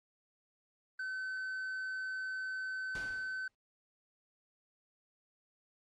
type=tone; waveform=triangle; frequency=1525 Hz; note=G6; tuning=48 cents flat; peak=-35 dBFS; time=0.99-3.48 s; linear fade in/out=5 ms
type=noise with exponential decay; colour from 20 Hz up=pink; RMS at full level=-45 dBFS; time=2.95-3.55 s; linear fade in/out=2 ms; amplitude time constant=130 ms
effects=low-pass 7000 Hz 12 dB/octave + Opus 32 kbps